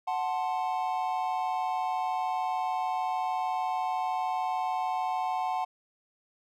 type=chord; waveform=triangle; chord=F# diminished; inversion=none; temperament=equal; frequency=740 / 880 / 1046.5 Hz; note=F#5 / A5 / C6; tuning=0 / 0 / 0 cents; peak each=-28 / -31 / -34 dBFS; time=0.07-5.65 s; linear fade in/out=10 ms; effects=none